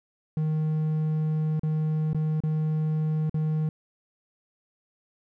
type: tone with dropouts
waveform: triangle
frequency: 155.56 Hz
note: D#3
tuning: in tune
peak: -21 dBFS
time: 0.37-3.69 s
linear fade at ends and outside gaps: 2 ms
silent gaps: 1.595-1.633 / 2.132-2.146 / 2.404-2.436 / 3.296-3.343 s
effects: none